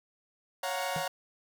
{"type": "chord", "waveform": "sawtooth", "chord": "Gb major seventh", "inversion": "second", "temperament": "equal with one note detuned", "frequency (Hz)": [554.4, 706.2, 740, 932.3], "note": ["Db5", "F5", "Gb5", "Bb5"], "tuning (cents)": [0, 19, 0, 0], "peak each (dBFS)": [-32, -34, -33, -34], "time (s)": [0.63, 1.08], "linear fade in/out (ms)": 5}
{"type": "tone with exponential decay", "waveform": "square", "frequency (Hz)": 160, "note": "D#3", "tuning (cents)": 49, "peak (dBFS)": -32, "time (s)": [0.96, 1.08], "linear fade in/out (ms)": 2, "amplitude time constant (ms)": 24}
{"effects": []}